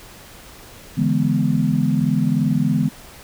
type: chord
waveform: sine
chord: E dominant seventh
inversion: third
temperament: equal with one note detuned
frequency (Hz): 144.14 / 164.81 / 207.7 / 246.9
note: D3 / E3 / G#3 / B3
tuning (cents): -32 / 0 / 0 / 0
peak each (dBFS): -21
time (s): 0.97-2.89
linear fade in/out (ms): 10
effects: pink hiss -42 dBFS RMS until 3.23 s

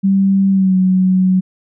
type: tone with pitch glide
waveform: sine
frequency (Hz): 194.6 to 186.03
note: G3 to F#3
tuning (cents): -12 to +10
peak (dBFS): -9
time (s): 0.03-1.41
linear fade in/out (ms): 20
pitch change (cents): -78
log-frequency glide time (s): 0.5-0.76
effects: none

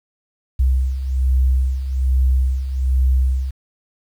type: beating tone pair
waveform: sine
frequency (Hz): 63.9 / 65.1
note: C2 / C2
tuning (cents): -40 / -8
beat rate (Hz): 1.2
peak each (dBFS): -21 / -15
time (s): 0.59-3.51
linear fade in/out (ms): 10
effects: 8-bit

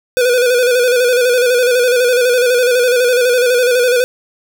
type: tone with vibrato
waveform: square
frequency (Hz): 493.9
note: B4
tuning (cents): 0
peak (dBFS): -10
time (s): 0.17-4.04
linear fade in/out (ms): 0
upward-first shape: square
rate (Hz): 12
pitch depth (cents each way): 45
effects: none

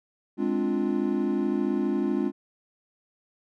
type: chord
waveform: triangle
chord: D half-diminished seventh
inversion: second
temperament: equal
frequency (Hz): 207.7 / 261.6 / 293.7 / 349.2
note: Ab3 / C4 / D4 / F4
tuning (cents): 0 / 0 / 0 / 0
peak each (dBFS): -27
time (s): 0.37-2.32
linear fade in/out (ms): 50
effects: none

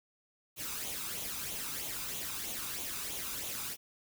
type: noise with flanger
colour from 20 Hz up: white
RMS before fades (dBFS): -39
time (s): 0.56-3.77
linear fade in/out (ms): 50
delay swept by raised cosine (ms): 0.29 to 0.84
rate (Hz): 3.1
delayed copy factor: +0.55
effects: none

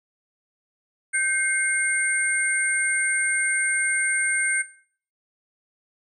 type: tone cluster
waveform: sine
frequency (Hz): 1559 / 2142 / 8720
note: G6 / C7 / C#9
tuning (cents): -10 / +40 / -29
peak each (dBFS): -24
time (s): 1.13-4.63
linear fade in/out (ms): 20
effects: noise-tail reverb RT60 0.5 s tail -17 dB re dry

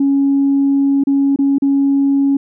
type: tone with dropouts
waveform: sine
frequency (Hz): 277.2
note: C#4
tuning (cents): 0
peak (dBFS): -9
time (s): 0-2.37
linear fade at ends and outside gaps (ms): 5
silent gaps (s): 1.038-1.07 / 1.361-1.388 / 1.584-1.621
effects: tanh soft clip ceiling -6 dBFS

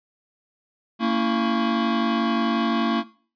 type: tone cluster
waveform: square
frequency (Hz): 229.1 / 280.5 / 331.6 / 1100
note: A#3 / C#4 / E4 / C#6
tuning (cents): -30 / +21 / +10 / -14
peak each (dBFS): -22 / -29 / -28 / -30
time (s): 0.99-3.04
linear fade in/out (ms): 50
effects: noise-tail reverb RT60 0.4 s tail -18 dB re dry + resampled to 11025 Hz

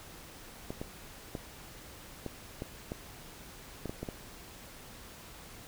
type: clicks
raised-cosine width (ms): 2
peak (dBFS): -23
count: 10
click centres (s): 0.705 / 0.815 / 1.352 / 2.263 / 2.621 / 2.919 / 3.857 / 3.895 / 4.03 / 4.088
effects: pink hiss -50 dBFS RMS until 5.67 s

